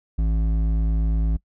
sine tone with hard clipping, 54.3 Hz, A1, 22 cents flat, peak -20 dBFS, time 0.18-1.37 s, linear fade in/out 10 ms, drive 9 dB, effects noise-tail reverb RT60 0.1 s tail -22 dB re dry

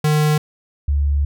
square / sine tone pair in turn, 151.7 / 71.59 Hz, D#3 / D2, -44 / -44 cents, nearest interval octave + minor second, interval 1300 cents, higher first, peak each -14 dBFS, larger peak neither, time 0.04-0.38 / 0.88-1.25 s, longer second, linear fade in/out 5 ms, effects none

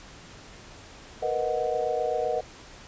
sine chord, B major seventh, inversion third, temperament equal with one note detuned, 466.2 / 493.9 / 622.3 / 735.3 Hz, A#4 / B4 / D#5 / F#5, 0 / 0 / 0 / -11 cents, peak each -30 dBFS, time 1.22-2.41 s, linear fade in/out 10 ms, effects pink hiss -47 dBFS RMS until 2.87 s + resampled to 16000 Hz

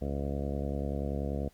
harmonic tone, 70.3 Hz, C#2, 25 cents sharp, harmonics 1 / 2 / 3 / 4 / 5 / 6 / 7 / 8 / 9 / 10, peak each -34 / -38 / -38 / -41 / -45 / -44 / -41 / -45 / -44 / -49 dBFS, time 0.01-1.49 s, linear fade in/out 10 ms, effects pink hiss -65 dBFS RMS until 1.53 s + Opus 48 kbps

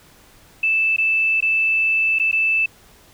sine tone with dropouts, 2637 Hz, E7, in tune, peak -15 dBFS, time 0.63-2.66 s, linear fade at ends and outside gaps 5 ms, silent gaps 0.964-0.982 / 1.406-1.424 / 2.188-2.197 / 2.315-2.327 s, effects pink hiss -50 dBFS RMS until 3.13 s

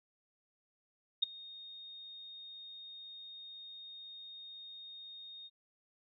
sine tone with ADSR envelope, 3702 Hz, A#7, 13 cents flat, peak -24 dBFS, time 1.22-5.5 s, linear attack 12 ms, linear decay 10 ms, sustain -23 dB, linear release 40 ms, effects none

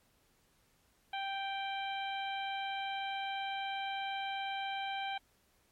harmonic tone, 784 Hz, G5, in tune, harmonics 1 / 2 / 3 / 4 / 5, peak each -37 / -44 / -44 / -44 / -51 dBFS, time 1.13-5.18 s, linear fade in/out 5 ms, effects pink hiss -71 dBFS RMS until 5.71 s + MP3 64 kbps

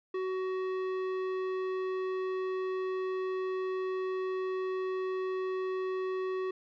sine tone with tanh clipping, 374.5 Hz, F#4, 21 cents sharp, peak -33 dBFS, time 0.14-6.51 s, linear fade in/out 5 ms, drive 14 dB, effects none

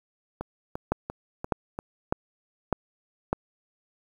two click trains, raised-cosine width 1 ms, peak -18 / -9 dBFS, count 5 / 5, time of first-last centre 0.41-1.789 / 0.92-3.33 s, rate 2.9 / 1.66 Hz, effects 8-bit

